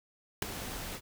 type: noise with ADSR envelope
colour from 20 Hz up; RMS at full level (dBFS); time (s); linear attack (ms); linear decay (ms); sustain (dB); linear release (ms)
pink; -26; 0.42-1.01; 4; 7; -14; 59
effects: none